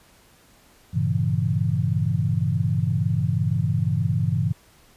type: chord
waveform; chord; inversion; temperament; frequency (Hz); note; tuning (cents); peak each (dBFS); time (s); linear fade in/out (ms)
sine; G diminished seventh; none; equal with one note detuned; 99.25 / 116.54 / 138.59 / 164.81; G2 / Bb2 / Db3 / Fb3; +22 / 0 / 0 / 0; -25; 0.93-4.53; 20
effects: pink hiss -55 dBFS RMS until 4.96 s + resampled to 32000 Hz

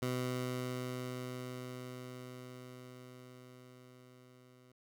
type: tone with level ramp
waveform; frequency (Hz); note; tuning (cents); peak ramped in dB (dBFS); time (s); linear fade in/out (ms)
15% pulse; 126.1; B2; +36; -27 to -54; 0.02-4.72; 5
effects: none

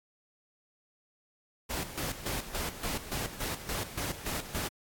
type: noise with tremolo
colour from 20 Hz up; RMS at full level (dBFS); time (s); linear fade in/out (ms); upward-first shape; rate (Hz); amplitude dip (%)
pink; -34; 1.69-4.69; 20; square; 3.5; 70
effects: AAC 64 kbps

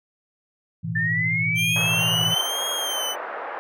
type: chord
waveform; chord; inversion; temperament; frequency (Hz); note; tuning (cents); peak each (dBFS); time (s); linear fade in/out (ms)
sine; A suspended second; none; just; 110 / 123.75 / 165; A2 / B2 / E3; 0 / +4 / +2; -30 / -32 / -27; 0.83-2.35; 20
type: linear sweep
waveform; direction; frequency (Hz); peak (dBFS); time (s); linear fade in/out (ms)
sine; up; 1760 to 3136; -21; 0.95-2.42; 10
type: tone with vibrato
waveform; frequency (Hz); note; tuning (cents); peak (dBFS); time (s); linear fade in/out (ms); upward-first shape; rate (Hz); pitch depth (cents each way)
sawtooth; 3130; G7; -3; -22; 1.55-3.16; 50; sine; 1.1; 69
type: band-pass noise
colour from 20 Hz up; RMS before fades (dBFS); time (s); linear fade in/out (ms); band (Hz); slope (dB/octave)
pink; -32; 1.76-3.59; 0; 500 to 1700; 24
effects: none

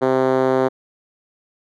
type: tone with band-pass filter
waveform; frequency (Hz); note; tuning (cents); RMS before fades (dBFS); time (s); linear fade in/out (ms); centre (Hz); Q
5% pulse; 130.81; C3; 0; -17; 0.01-0.69; 20; 400; 1.5
effects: none

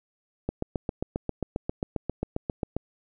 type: click train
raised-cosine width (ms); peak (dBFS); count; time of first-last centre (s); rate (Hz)
2; -14; 18; 0.49-2.766; 7.47
effects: none

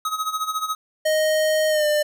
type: tone with tremolo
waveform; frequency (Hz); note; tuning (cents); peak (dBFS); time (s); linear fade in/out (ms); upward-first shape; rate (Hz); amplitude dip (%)
square; 1269; D#6; +34; -21; 0.05-0.75; 2; sine; 14; 75
type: tone with pitch glide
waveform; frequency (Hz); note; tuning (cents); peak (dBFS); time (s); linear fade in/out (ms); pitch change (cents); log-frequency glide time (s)
square; 622.3 to 599; D#5 to D5; 0 to +34; -18; 1.05-2.03; 10; -66; 1.69-1.86
effects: none

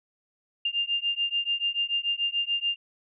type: beating tone pair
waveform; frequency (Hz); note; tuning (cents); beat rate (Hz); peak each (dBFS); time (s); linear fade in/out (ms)
sine; 2798 / 2804.9; F7 / F7; +3 / +7; 6.9; -28; 0.65-2.76; 5
effects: none

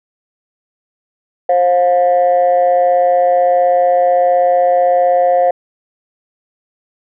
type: tone pair together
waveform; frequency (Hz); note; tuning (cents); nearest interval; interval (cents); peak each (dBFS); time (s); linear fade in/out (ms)
sine; 531.4 / 710; C5 / F5; +27 / +28; perfect fourth; 501; -10; 1.49-5.51; 5
effects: tanh soft clip ceiling -4 dBFS

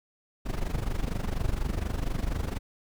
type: noise with amplitude modulation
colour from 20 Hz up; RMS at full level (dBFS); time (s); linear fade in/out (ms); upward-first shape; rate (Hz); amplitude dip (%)
brown; -26; 0.45-2.59; 20; sine; 24.2; 80
effects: none

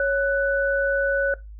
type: tone pair together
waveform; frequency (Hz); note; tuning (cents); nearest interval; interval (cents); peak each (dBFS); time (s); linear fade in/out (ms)
sine; 554 / 1490.2; C#5 / F#6; -1 / +12; octave + perfect fourth; 1713; -21 / -22; 0-1.34; 2
effects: noise-tail reverb RT60 0.2 s tail -19 dB re dry + added 52 Hz sine -37 dBFS peak until 1.59 s

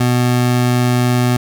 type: tone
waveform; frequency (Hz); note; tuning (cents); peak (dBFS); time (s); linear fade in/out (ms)
25% pulse; 123.47; B2; 0; -8; 0-1.37; 5
effects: none

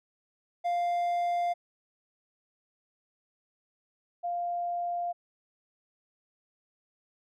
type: tone pair in turn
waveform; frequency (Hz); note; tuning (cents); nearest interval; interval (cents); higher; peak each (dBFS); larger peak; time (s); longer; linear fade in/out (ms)
triangle / sine; 698.5 / 698.5; F5 / F5; 0 / 0; unison; 0; neither; -24 / -29; first; 0.64-1.54 / 4.23-5.13; neither; 20
effects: none

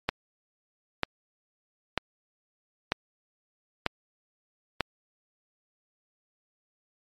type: click train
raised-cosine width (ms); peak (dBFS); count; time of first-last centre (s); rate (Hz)
0.3; -8; 6; 0.09-4.807; 1.06
effects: MP3 64 kbps

